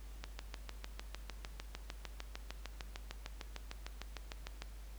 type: click train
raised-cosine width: 0.2 ms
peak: -25 dBFS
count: 30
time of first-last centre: 0.24-4.621 s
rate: 6.62 Hz
effects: added 50 Hz sine -47 dBFS peak until 4.98 s + pink hiss -61 dBFS RMS until 4.98 s